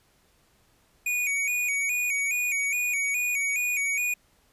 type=tone with vibrato; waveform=square; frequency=2351 Hz; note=D7; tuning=1 cent sharp; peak=-25 dBFS; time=1.06-4.14 s; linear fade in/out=5 ms; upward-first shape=square; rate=2.4 Hz; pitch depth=78 cents each way; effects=pink hiss -64 dBFS RMS until 4.52 s + resampled to 32000 Hz